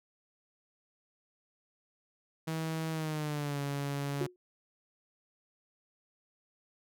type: tone with pitch glide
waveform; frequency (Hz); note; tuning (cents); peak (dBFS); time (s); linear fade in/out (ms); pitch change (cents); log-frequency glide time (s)
sawtooth; 160.6 to 141.43; E3 to C#3; -45 to +35; -29; 2.47-4.27; 10; -220; 2.91-3.6
type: tone with exponential decay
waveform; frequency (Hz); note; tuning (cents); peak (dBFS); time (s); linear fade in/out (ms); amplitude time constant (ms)
sine; 361.3; F#4; -41; -27; 4.21-4.36; 1; 31
effects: none